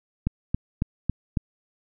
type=click train; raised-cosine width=5 ms; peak=-10 dBFS; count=5; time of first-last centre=0.27-1.372 s; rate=3.63 Hz; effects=none